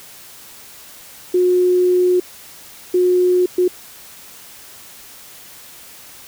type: tone bursts at uneven times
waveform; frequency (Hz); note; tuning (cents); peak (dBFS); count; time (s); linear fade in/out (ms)
sine; 361.5; F#4; -40; -11; 3; 1.34-2.2 / 2.94-3.46 / 3.58-3.68; 5
effects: white hiss -40 dBFS RMS until 6.27 s